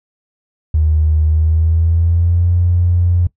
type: tone with pitch glide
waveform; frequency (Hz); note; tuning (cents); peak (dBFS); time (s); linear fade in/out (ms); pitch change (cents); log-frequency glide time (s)
triangle; 77.78 to 87.81; D#2 to F2; 0 to +10; -6; 0.74-3.27; 5; +210; 1.25-2.52
effects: noise-tail reverb RT60 0.1 s tail -22 dB re dry + tanh soft clip ceiling -7 dBFS